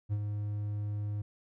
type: tone with ADSR envelope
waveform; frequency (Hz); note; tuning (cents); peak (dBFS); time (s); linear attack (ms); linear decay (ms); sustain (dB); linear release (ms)
triangle; 103.83; G#2; 0; -25; 0.09-1.22; 35; 55; -5; 7
effects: none